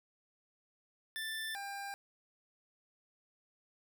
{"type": "tone pair in turn", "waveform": "25% pulse", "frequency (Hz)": [1769, 797.4], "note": ["A6", "G5"], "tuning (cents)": [9, 29], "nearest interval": "octave + major second", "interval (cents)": 1380, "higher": "first", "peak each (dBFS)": [-34, -37], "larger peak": "first", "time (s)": [[1.16, 1.55], [1.55, 1.94]], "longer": "neither", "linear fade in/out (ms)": 0, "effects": []}